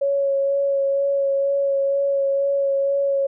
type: tone with vibrato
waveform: sine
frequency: 554.4 Hz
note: C#5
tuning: in tune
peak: -17 dBFS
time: 0.01-3.27 s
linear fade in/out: 10 ms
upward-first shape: sine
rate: 2.1 Hz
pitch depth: 14 cents each way
effects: none